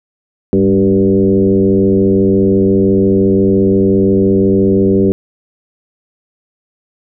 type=tone with frequency modulation; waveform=sine; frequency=293.5 Hz; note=D4; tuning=1 cent flat; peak=-7 dBFS; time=0.53-5.12 s; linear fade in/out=0 ms; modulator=94.2 Hz; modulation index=1.7; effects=none

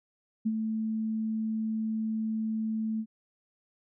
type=tone with ADSR envelope; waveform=sine; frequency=220 Hz; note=A3; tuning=in tune; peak=-23 dBFS; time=0.45-3.06 s; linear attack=16 ms; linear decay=46 ms; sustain=-5 dB; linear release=64 ms; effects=none

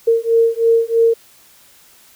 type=beating tone pair; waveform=sine; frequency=457.1 / 460.2 Hz; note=A#4 / A#4; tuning=-34 / -22 cents; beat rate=3.1 Hz; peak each=-14 dBFS; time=0.07-1.14 s; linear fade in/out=10 ms; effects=white hiss -48 dBFS RMS until 2.15 s

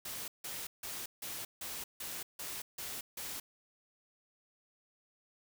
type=noise bursts; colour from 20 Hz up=white; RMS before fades=-42 dBFS; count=9; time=0.05-3.4 s; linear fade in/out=5 ms; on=230 ms; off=160 ms; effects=none

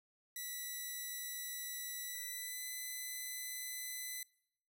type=tone with pitch glide; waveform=5% pulse; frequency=1963 to 2009 Hz; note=B6 to B6; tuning=-11 to +29 cents; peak=-32 dBFS; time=0.36-4.23 s; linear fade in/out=2 ms; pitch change=+40 cents; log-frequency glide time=2.05-2.66 s; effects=noise-tail reverb RT60 0.7 s tail -24 dB re dry

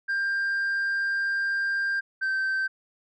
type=tone pair in turn; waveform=sine; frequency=1592 / 1552.9 Hz; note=G6 / G6; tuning=+26 / -17 cents; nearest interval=unison; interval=43 cents; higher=first; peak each=-21 dBFS; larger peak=neither; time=0.08-2.01 / 2.21-2.68 s; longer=first; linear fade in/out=20 ms; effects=tanh soft clip ceiling -23 dBFS

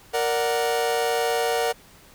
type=chord; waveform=40% pulse; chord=Bb augmented; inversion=none; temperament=equal; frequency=466.2 / 587.3 / 740 Hz; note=Bb4 / D5 / F#5; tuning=0 / 0 / 0 cents; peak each=-23 / -28 / -25 dBFS; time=0.13-1.73 s; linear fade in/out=20 ms; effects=pink hiss -51 dBFS RMS until 2.14 s

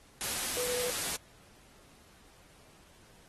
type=tone in noise; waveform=sine; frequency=493.9 Hz; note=B4; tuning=in tune; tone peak=-34 dBFS; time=0.57-0.9 s; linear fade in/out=0 ms; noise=white; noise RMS=-34 dBFS; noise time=0.21-1.16 s; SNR=-3 dB; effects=pink hiss -60 dBFS RMS until 3.28 s + AAC 32 kbps

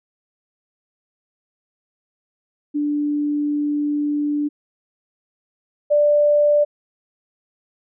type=tone pair in turn; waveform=sine; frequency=293.7 / 589.1 Hz; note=D4 / D5; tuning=0 / +5 cents; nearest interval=octave; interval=1205 cents; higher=second; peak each=-18 / -12 dBFS; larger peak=second; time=2.74-4.49 / 5.9-6.65 s; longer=first; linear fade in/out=20 ms; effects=none

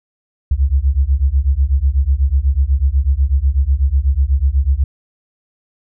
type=beating tone pair; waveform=sine; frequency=64.4 / 72.5 Hz; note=C2 / D2; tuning=-27 / -22 cents; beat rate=8.1 Hz; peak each=-14 dBFS; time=0.51-4.84 s; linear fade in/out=5 ms; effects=none

